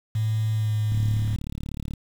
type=tone with pitch glide; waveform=sine; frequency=109.2 to 107.26 Hz; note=A2 to A2; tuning=-13 to -44 cents; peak=-21 dBFS; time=0.15-1.36 s; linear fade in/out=5 ms; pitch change=-31 cents; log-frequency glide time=0.53-0.72 s
type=click train; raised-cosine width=5 ms; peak=-20 dBFS; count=38; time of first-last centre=0.92-1.936 s; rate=36.4 Hz
effects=7-bit